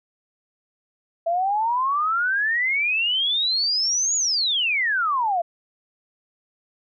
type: exponential two-way sweep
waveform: sine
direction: up then down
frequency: 659.3 to 6900 to 659.3 Hz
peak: -19 dBFS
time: 1.26-5.42 s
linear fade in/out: 10 ms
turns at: 4.16 s
effects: none